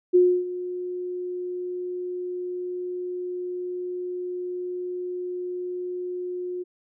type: tone with ADSR envelope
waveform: sine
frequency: 359.9 Hz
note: F#4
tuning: 48 cents flat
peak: -12 dBFS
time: 0.13-6.64 s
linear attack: 23 ms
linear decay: 290 ms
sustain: -16 dB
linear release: 22 ms
effects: none